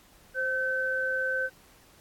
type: tone pair together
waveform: sine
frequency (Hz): 523.3 / 1533.2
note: C5 / G6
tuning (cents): 0 / -39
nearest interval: octave + perfect fifth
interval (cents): 1861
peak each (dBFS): -32 / -27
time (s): 0.34-1.5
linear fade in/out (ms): 50
effects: pink hiss -58 dBFS RMS until 2 s + AAC 64 kbps